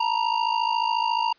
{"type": "ring-modulated tone", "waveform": "square", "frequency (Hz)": 932.3, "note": "A#5", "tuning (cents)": 0, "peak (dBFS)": -19, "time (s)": [0, 1.33], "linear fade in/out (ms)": 5, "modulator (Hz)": 27.1, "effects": ["white hiss -60 dBFS RMS until 1.38 s", "resampled to 11025 Hz"]}